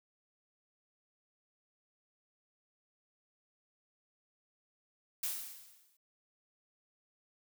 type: noise with exponential decay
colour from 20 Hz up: blue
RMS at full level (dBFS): -34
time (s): 5.23-5.97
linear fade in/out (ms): 5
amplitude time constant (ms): 160
effects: none